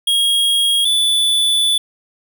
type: tone pair in turn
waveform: square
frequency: 3278 / 3473 Hz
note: G#7 / A7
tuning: -23 / -23 cents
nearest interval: minor second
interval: 100 cents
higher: second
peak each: -13 dBFS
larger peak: neither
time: 0.07-0.85 / 0.85-1.78 s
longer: second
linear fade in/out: 5 ms
effects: none